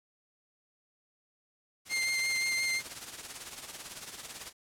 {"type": "noise with tremolo", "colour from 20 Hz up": "white", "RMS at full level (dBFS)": -39, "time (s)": [1.85, 4.53], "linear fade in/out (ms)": 50, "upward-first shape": "triangle", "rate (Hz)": 18, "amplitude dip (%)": 70}
{"type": "tone with vibrato", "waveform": "sawtooth", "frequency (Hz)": 2105, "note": "C7", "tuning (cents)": 10, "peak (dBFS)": -25, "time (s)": [1.89, 2.82], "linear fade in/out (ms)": 50, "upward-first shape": "sine", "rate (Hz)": 5.7, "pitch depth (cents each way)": 14}
{"effects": ["low-pass 10000 Hz 12 dB/octave"]}